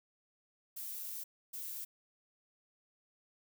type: noise bursts at uneven times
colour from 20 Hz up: violet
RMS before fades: -43 dBFS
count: 2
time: 0.76-1.24 / 1.53-1.85 s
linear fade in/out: 10 ms
effects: none